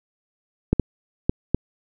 clicks, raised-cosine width 3 ms, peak -4 dBFS, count 4, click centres 0.73 / 0.797 / 1.295 / 1.546 s, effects none

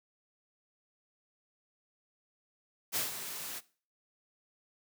white noise with ADSR envelope, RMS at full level -31 dBFS, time 2.92-3.61 s, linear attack 39 ms, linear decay 150 ms, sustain -10 dB, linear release 34 ms, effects noise-tail reverb RT60 0.4 s tail -19 dB re dry + high-pass 100 Hz 12 dB/octave

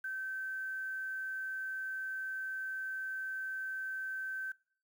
sine tone with quantisation, 1544 Hz, G6, 27 cents flat, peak -36 dBFS, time 0.04-4.52 s, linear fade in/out 5 ms, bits 10, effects noise-tail reverb RT60 0.5 s tail -23 dB re dry

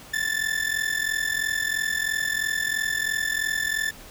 40% pulse ring-modulated tone, 1760 Hz, A6, in tune, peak -20 dBFS, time 0.13-3.91 s, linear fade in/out 10 ms, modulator 21.5 Hz, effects pink hiss -45 dBFS RMS until 4.1 s

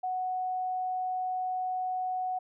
sine tone, 740 Hz, F#5, in tune, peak -29 dBFS, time 0.03-2.39 s, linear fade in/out 10 ms, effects none

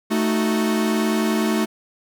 45% pulse chord, D# diminished, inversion second, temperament equal, 220 / 311.1 / 370 Hz, A3 / D#4 / F#4, 0 / 0 / 0 cents, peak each -20 / -25 / -25 dBFS, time 0.1-1.66 s, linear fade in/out 20 ms, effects none

